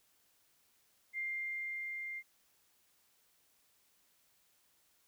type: tone with level ramp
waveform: sine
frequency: 2100 Hz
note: C7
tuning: 6 cents sharp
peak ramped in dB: -35 to -40 dBFS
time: 1.13-2.23 s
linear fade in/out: 50 ms
effects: white hiss -72 dBFS RMS until 5.07 s